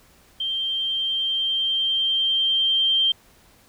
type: tone with level ramp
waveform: sine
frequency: 3155 Hz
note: G7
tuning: 10 cents sharp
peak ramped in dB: -23 to -16 dBFS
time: 0.4-3.12 s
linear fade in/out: 5 ms
effects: pink hiss -55 dBFS RMS until 3.68 s